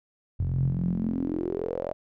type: tone with band-pass filter sweep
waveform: sawtooth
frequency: 43.65 Hz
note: F1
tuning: in tune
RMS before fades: -28 dBFS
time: 0.39-1.93 s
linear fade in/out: 0 ms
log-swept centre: 100 to 620 Hz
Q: 7.1
effects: none